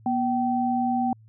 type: tone pair together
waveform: sine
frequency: 241.7 / 771 Hz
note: B3 / G5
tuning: -37 / -29 cents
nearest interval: octave + minor sixth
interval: 2008 cents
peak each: -24 dBFS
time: 0.06-1.13 s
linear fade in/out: 2 ms
effects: added 110 Hz sine -49 dBFS peak until 1.28 s